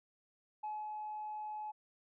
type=tone with ADSR envelope; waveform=sine; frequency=851 Hz; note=G#5; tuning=42 cents sharp; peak=-36 dBFS; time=0.63-1.72 s; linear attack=11 ms; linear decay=220 ms; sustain=-3 dB; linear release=17 ms; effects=tanh soft clip ceiling -35 dBFS